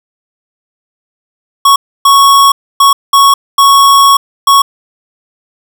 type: tone bursts at uneven times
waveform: square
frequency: 1108.7 Hz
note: C#6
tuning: in tune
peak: -3 dBFS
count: 6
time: 1.65-1.76 / 2.05-2.52 / 2.8-2.93 / 3.13-3.34 / 3.58-4.17 / 4.47-4.62 s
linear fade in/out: 5 ms
effects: none